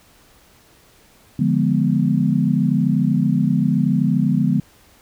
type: chord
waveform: sine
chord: D diminished seventh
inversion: none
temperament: equal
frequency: 146.83 / 174.61 / 207.7 / 246.9 Hz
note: D3 / F3 / Ab3 / Cb4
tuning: 0 / 0 / 0 / 0 cents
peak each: -20 dBFS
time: 1.39-4.6 s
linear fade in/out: 5 ms
effects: pink hiss -52 dBFS RMS until 5.01 s